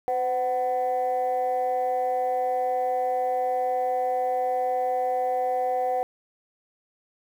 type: tone pair together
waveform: sine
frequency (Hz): 509 / 750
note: C5 / F#5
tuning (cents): -48 / +23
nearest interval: perfect fifth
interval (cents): 671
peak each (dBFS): -25 / -23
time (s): 0.08-6.03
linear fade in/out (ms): 0
effects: tanh soft clip ceiling -18 dBFS + 9-bit